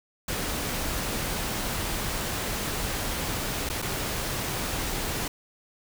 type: noise with dropouts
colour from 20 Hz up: pink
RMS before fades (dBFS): -30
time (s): 0.28-5.28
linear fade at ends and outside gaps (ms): 5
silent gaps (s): 3.691-3.698 / 3.819-3.823
effects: none